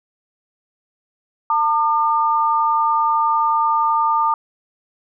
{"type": "tone pair together", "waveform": "sine", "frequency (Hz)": [902.7, 1205], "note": ["A5", "D6"], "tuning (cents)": [44, 44], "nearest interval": "perfect fourth", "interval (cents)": 500, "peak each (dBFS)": -17, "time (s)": [1.5, 4.34], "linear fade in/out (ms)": 2, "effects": []}